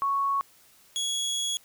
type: tone pair in turn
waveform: sine / 25% pulse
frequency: 1108.7 / 3343 Hz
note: C#6 / G#7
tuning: 0 / +11 cents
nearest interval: octave + perfect fifth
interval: 1911 cents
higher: second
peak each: -23 dBFS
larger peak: neither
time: 0.02-0.41 / 0.96-1.57 s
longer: second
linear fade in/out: 0 ms
effects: white hiss -58 dBFS RMS until 1.64 s